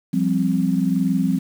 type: chord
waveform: sine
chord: F suspended second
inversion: none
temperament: equal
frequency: 174.61 / 196 / 261.6 Hz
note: F3 / G3 / C4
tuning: 0 / 0 / 0 cents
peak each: -21 dBFS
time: 0.13-1.39 s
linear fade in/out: 10 ms
effects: 7-bit